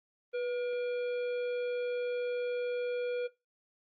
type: harmonic tone with a mistuned harmonic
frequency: 476.9 Hz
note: A#4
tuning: 39 cents sharp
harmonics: 1 / 3 / 5 / 7 / 9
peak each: -31 / -44 / -47 / -55 / -62 dBFS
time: 0.33-3.28 s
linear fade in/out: 20 ms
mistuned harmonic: 1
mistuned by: +48 cents
effects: noise-tail reverb RT60 0.2 s tail -17 dB re dry + Opus 24 kbps